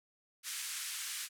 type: band-pass noise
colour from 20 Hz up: white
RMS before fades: -41 dBFS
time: 0.43-1.29 s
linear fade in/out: 50 ms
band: 1400 to 11000 Hz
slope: 24 dB/octave
effects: none